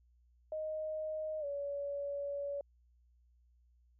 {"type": "tone with pitch glide", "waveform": "sine", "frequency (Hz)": [622.3, 567.4], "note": ["D#5", "C#5"], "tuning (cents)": [0, 40], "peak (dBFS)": -36, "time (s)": [0.52, 2.61], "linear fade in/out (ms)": 2, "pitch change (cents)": -160, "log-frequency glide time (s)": [1.4, 1.45], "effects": ["added 60 Hz sine -65 dBFS peak until 3.99 s"]}